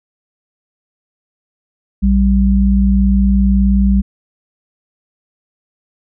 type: tone pair together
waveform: sine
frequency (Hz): 58.88 / 196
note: A#1 / G3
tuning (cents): +18 / 0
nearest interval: octave + major sixth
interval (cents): 2082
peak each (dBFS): -11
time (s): 2.02-4.02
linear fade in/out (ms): 20
effects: none